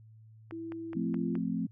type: click train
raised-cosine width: 0.5 ms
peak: -30 dBFS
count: 5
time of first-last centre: 0.51-1.354 s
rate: 4.74 Hz
type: tone with pitch glide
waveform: sine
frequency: 329.6 to 343.4 Hz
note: E4 to F4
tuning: 0 to -29 cents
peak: -37 dBFS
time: 0.52-1.38 s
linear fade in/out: 5 ms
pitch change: +71 cents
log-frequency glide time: 1-1.27 s
type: chord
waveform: sine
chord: F major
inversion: none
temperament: equal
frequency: 174.61 / 220 / 261.6 Hz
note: F3 / A3 / C4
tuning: 0 / 0 / 0 cents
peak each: -34 dBFS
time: 0.95-1.67 s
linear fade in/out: 10 ms
effects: added 110 Hz sine -52 dBFS peak until 1.71 s